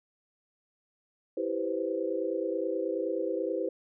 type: chord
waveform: sine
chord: C major seventh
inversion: first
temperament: equal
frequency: 329.6 / 392 / 493.9 / 523.3 Hz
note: E4 / G4 / B4 / C5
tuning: 0 / 0 / 0 / 0 cents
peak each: -34 dBFS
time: 1.37-3.69 s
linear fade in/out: 5 ms
effects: none